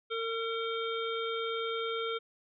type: harmonic tone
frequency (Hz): 454.8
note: A#4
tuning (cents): -43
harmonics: 1 / 3 / 5 / 7 / 8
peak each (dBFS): -34 / -37 / -43 / -41 / -44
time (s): 0.1-2.19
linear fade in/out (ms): 20
effects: none